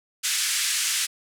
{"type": "band-pass noise", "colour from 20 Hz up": "white", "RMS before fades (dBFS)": -25, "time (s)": [0.23, 1.07], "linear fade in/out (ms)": 20, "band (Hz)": [1600, 9700], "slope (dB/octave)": 24, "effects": []}